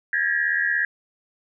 sine tone cluster, 1624 / 1701 / 1896 Hz, G#6 / G#6 / A#6, -39 / +41 / +29 cents, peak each -24 dBFS, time 0.13-0.85 s, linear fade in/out 2 ms, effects none

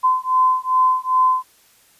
sine beating tone pair, 1024 / 1026.5 Hz, C6 / C6, -38 / -33 cents, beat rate 2.5 Hz, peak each -17 dBFS, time 0.03-1.44 s, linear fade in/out 20 ms, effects white hiss -54 dBFS RMS until 1.99 s + resampled to 32000 Hz

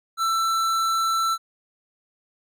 sine tone with tanh clipping, 1334 Hz, E6, 20 cents sharp, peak -22 dBFS, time 0.17-1.38 s, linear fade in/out 50 ms, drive 18 dB, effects none

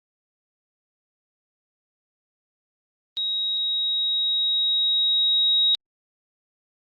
sine tone with level ramp, 3800 Hz, A#7, 33 cents sharp, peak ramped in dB -23 to -16 dBFS, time 3.17-5.75 s, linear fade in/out 0 ms, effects Opus 24 kbps

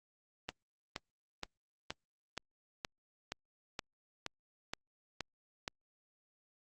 click train, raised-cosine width 0.2 ms, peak -20 dBFS, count 12, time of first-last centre 0.49-5.679 s, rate 2.12 Hz, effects Opus 32 kbps

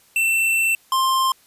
square tone pair in turn, 2684 / 1053.8 Hz, E7 / C6, +31 / +12 cents, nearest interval octave + major third, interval 1619 cents, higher first, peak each -17 / -17 dBFS, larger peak neither, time 0.16-0.75 / 0.92-1.32 s, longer first, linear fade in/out 2 ms, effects white hiss -55 dBFS RMS until 1.46 s + resampled to 32000 Hz

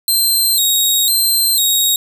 15% pulse tone with vibrato, 3951 Hz, B7, in tune, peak -5 dBFS, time 0.08-1.96 s, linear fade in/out 2 ms, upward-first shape square, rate 1 Hz, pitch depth 80 cents each way, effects 7-bit

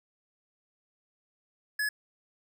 square tone, 1700 Hz, G#6, 40 cents sharp, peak -28 dBFS, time 1.79-1.89 s, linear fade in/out 5 ms, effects none

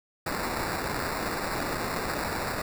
white noise with sample-and-hold, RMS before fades -31 dBFS, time 0.26-2.62 s, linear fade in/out 5 ms, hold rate 3150 Hz, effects none

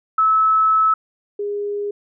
sine tone pair in turn, 1300 / 409.5 Hz, E6 / G#4, -24 / -24 cents, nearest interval octave + minor sixth, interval 2000 cents, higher first, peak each -12 / -21 dBFS, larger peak first, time 0.18-0.94 / 1.39-1.91 s, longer first, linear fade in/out 5 ms, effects none

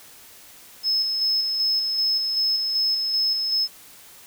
sine tone with tremolo, 5190 Hz, E8, 28 cents flat, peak -17 dBFS, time 0.83-3.68 s, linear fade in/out 50 ms, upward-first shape square, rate 2.6 Hz, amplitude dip 40%, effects tanh soft clip ceiling -16 dBFS + white hiss -47 dBFS RMS until 4.26 s

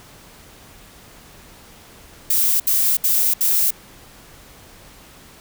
violet noise bursts, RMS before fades -17 dBFS, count 4, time 2.3-3.707 s, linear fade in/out 5 ms, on 300 ms, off 69 ms, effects pink hiss -45 dBFS RMS until 5.4 s

